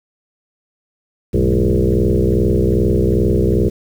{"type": "tone with frequency modulation", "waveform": "sine", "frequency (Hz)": 145, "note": "D3", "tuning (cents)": -22, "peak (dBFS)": -11, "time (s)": [1.33, 3.7], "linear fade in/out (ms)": 20, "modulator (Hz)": 62.5, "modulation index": 5.1, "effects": ["7-bit"]}